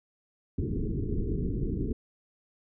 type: low-pass noise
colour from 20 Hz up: pink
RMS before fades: -30 dBFS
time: 0.58-1.93 s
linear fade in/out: 5 ms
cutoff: 440 Hz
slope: 96 dB/octave
effects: none